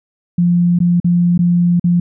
sine tone with dropouts, 174.5 Hz, F3, 1 cent flat, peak -9 dBFS, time 0.38-2 s, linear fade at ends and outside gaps 5 ms, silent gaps 0.789-0.802 / 1.001-1.044 / 1.378-1.39 / 1.797-1.841 s, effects none

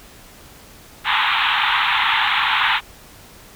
pink band-pass noise, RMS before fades -18 dBFS, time 1.04-2.81 s, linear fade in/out 50 ms, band 820 to 3800 Hz, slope 96 dB/octave, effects pink hiss -44 dBFS RMS until 3.55 s

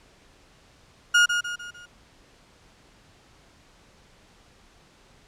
35% pulse tone with echo, 1430 Hz, F6, 41 cents sharp, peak -13 dBFS, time 1.14-1.26 s, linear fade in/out 10 ms, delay 150 ms, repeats 4, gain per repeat -7 dB, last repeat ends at 1.86 s, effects pink hiss -56 dBFS RMS until 5.27 s + low-pass 7000 Hz 12 dB/octave

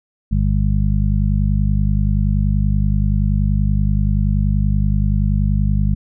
harmonic tone, 50.5 Hz, G#1, 48 cents flat, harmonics 1 / 2 / 3 / 4, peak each -16 / -19 / -21 / -22 dBFS, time 0.31-5.95 s, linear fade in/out 10 ms, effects none

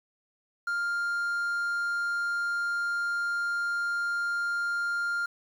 triangle tone with quantisation, 1400 Hz, F6, 4 cents sharp, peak -25 dBFS, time 0.67-5.26 s, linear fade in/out 5 ms, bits 9, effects none

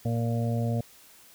harmonic tone, 116.54 Hz, A#2, in tune, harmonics 1 / 2 / 4 / 5 / 6, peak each -26 / -31 / -37 / -37 / -39 dBFS, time 0.05-0.81 s, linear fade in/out 5 ms, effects white hiss -54 dBFS RMS until 1.34 s

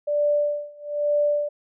sine tone with tremolo, 587.3 Hz, D5, in tune, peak -17 dBFS, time 0.07-1.49 s, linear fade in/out 10 ms, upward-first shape sine, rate 1.1 Hz, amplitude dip 95%, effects none

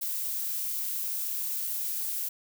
violet noise, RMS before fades -32 dBFS, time 0.01-2.29 s, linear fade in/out 10 ms, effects none

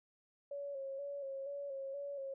sine tone with vibrato, 554.4 Hz, C#5, in tune, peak -40 dBFS, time 0.51-2.34 s, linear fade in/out 5 ms, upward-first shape square, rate 2.1 Hz, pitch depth 37 cents each way, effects none

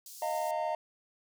pink high-pass noise, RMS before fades -48 dBFS, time 0.06-0.51 s, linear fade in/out 2 ms, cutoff 4900 Hz, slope 24 dB/octave
triangle chord, Eb suspended second, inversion none, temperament equal with one note detuned, 622.3 / 698.5 / 911.6 Hz, Eb5 / F5 / Bb5, 0 / 0 / -39 cents, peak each -32 / -33 / -33 dBFS, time 0.22-0.75 s, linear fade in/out 2 ms
effects none

